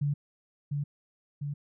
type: tone with echo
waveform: sine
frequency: 144.2 Hz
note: D3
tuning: 31 cents flat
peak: -25 dBFS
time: 0.01-0.14 s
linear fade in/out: 10 ms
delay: 700 ms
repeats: 2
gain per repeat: -3 dB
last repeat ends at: 1.54 s
effects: none